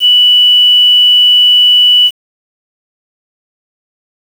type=tone with quantisation; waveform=sine; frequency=2960 Hz; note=F#7; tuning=in tune; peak=-3 dBFS; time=0-2.11 s; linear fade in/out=50 ms; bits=5; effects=none